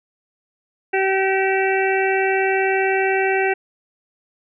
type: harmonic tone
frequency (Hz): 384.3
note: G4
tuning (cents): -34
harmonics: 1 / 2 / 4 / 5 / 6 / 7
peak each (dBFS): -19 / -22 / -25 / -26 / -27 / -27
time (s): 0.93-3.54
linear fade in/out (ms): 10
effects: none